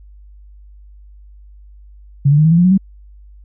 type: tone with pitch steps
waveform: sine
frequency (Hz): 140 / 146.54 / 153.38 / 160.54 / 168.03 / 175.88 / 184.09 / 192.69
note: C#3 / D3 / D#3 / E3 / E3 / F3 / F#3 / G3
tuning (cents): +18 / -3 / -24 / -45 / +33 / +13 / -9 / -29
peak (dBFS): -7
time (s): 2.25-2.778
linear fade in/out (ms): 10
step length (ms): 66
effects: added 50 Hz sine -38 dBFS peak until 3.44 s